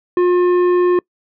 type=tone with tanh clipping; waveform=sine; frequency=356.8 Hz; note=F4; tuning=37 cents sharp; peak=-12 dBFS; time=0.17-0.99 s; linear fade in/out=2 ms; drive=10 dB; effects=noise-tail reverb RT60 0.1 s tail -26 dB re dry